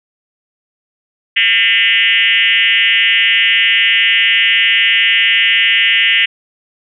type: tone with frequency modulation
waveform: sine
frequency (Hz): 2441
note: D#7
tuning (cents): -34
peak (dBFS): -8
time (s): 1.36-6.26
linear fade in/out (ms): 10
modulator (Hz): 209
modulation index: 3
effects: none